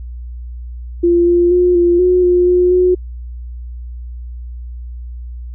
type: tone with pitch steps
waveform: sine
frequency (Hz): 345.3 / 348.3 / 357.5 / 347.4 / 362.8 / 356.1 / 358.8 / 363.6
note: F4 / F4 / F4 / F4 / F#4 / F4 / F4 / F#4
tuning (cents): -20 / -5 / +41 / -9 / -34 / +34 / +47 / -30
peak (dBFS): -8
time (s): 1.03-2.95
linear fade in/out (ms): 10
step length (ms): 240
effects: added 60 Hz sine -25 dBFS peak until 5.54 s